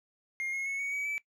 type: tone with pitch steps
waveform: triangle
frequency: 2128 / 2163 / 2198 / 2234 / 2270 / 2307 Hz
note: C7 / C#7 / C#7 / C#7 / C#7 / D7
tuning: +29 / -43 / -15 / +13 / +41 / -31 cents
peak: -30 dBFS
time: 0.4-1.18 s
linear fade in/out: 0 ms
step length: 130 ms
effects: noise-tail reverb RT60 0.1 s tail -18 dB re dry